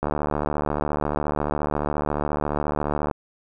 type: click train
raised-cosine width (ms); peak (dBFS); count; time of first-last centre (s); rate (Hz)
1; -10; 230; 0.03-3.112; 74.3
effects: none